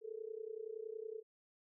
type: tone with amplitude modulation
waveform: sine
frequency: 440 Hz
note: A4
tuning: in tune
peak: -39 dBFS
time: 0.01-1.23 s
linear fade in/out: 50 ms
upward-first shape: sine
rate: 30.7 Hz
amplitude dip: 90%
effects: none